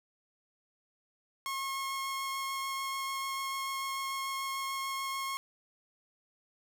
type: tone with vibrato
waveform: sawtooth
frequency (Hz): 1083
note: C#6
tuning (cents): -41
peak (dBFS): -30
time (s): 1.46-5.37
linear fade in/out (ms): 0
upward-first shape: triangle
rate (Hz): 6.8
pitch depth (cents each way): 8
effects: none